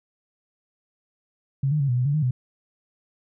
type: tone with pitch steps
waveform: sine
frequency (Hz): 136.6 / 151.5 / 139.3 / 122.8 / 125.3 / 143.3 / 153.8 / 126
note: C#3 / D#3 / C#3 / B2 / B2 / D3 / D#3 / B2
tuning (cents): -25 / -46 / +9 / -9 / +25 / -42 / -20 / +35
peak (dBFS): -19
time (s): 1.63-2.31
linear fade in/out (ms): 5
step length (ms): 85
effects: none